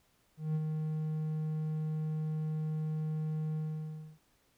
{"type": "tone with ADSR envelope", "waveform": "triangle", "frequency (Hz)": 155.56, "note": "D#3", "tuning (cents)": 0, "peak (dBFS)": -26, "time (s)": [0.37, 4.19], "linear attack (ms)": 180, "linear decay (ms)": 42, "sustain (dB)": -4, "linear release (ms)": 630, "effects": ["pink hiss -71 dBFS RMS until 4.57 s"]}